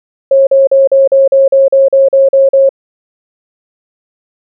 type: tone bursts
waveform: sine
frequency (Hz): 543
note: C#5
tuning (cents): -36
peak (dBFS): -3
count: 12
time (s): 0.31-2.692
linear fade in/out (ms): 5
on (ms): 160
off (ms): 42
effects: none